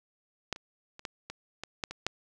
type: clicks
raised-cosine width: 0.2 ms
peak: -14 / -27 / -29 / -18 / -22 / -20 / -14 / -22 / -11 dBFS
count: 9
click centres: 0.527 / 0.561 / 0.994 / 1.052 / 1.3 / 1.636 / 1.838 / 1.91 / 2.066 s
effects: none